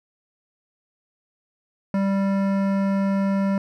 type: tone with hard clipping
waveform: sine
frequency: 196 Hz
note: G3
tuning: in tune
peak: -21 dBFS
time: 1.94-3.58 s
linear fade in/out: 2 ms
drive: 15 dB
effects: none